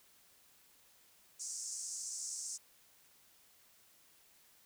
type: band-pass noise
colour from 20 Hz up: white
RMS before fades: -43 dBFS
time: 1.39-2.58 s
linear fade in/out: 20 ms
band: 5600 to 8400 Hz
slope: 48 dB/octave
effects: white hiss -66 dBFS RMS until 4.65 s